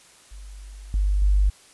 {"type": "tone with level steps", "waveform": "sine", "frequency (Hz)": 49.47, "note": "G1", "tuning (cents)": 17, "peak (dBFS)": [-37, -18, -15], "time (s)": [0.31, 1.5], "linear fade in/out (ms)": 10, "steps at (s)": [0.94, 1.22], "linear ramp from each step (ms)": 2, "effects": ["white hiss -52 dBFS RMS until 1.73 s", "resampled to 24000 Hz"]}